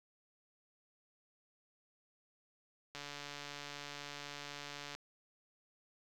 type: click train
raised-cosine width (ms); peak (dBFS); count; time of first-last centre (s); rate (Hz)
0.2; -28; 289; 2.95-4.95; 144
effects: 9-bit